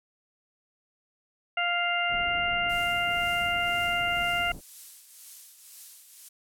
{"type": "harmonic tone", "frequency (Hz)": 698.5, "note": "F5", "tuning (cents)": 0, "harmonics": [1, 2, 3, 4], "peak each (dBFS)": [-30, -30, -30, -30], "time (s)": [1.57, 4.52], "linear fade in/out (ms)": 5}
{"type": "low-pass noise", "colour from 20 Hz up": "pink", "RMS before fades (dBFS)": -43, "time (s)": [2.09, 4.61], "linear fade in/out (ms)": 20, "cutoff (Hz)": 420, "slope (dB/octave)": 12}
{"type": "noise with tremolo", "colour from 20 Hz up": "violet", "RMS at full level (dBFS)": -39, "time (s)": [2.69, 6.29], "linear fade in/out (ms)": 10, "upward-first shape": "triangle", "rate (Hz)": 2, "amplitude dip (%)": 60}
{"effects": ["low-pass 11000 Hz 12 dB/octave"]}